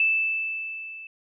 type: tone with level ramp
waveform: sine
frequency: 2637 Hz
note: E7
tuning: in tune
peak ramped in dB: -17 to -38 dBFS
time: 0-1.07 s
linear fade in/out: 2 ms
effects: none